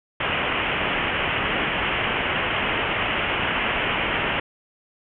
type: low-pass noise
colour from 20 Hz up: white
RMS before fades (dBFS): -24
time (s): 0.2-4.4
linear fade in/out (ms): 5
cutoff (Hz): 3100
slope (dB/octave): 96
effects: none